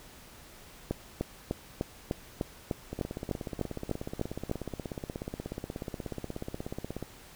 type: two click trains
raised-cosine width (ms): 2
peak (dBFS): -16 / -22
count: 13 / 69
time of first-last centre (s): 0.91-4.514 / 2.93-7.026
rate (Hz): 3.33 / 16.6
effects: pink hiss -52 dBFS RMS until 7.35 s